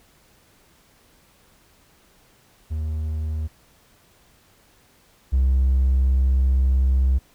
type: tone pair in turn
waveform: triangle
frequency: 77.78 / 65.4 Hz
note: D#2 / C2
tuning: 0 / 0 cents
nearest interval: minor third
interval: 300 cents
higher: first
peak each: -21 / -12 dBFS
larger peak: second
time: 2.7-3.48 / 5.32-7.19 s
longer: second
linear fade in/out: 20 ms
effects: tanh soft clip ceiling -11 dBFS + pink hiss -57 dBFS RMS until 7.34 s